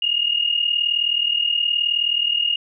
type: tone pair together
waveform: sine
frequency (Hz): 2824 / 2863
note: F7 / F7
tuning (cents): +19 / +42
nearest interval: unison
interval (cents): 23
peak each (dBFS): -22 / -19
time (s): 0.02-2.56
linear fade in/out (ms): 5
effects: none